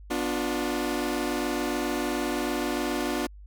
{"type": "chord", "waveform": "sawtooth", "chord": "B diminished", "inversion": "none", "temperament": "equal with one note detuned", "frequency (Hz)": [246.9, 293.7, 356.6], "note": ["B3", "D4", "F4"], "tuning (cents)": [0, 0, 36], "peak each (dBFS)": [-28, -26, -27], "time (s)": [0.1, 3.27], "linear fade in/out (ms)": 10, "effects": ["added 50 Hz sine -43 dBFS peak until 3.46 s"]}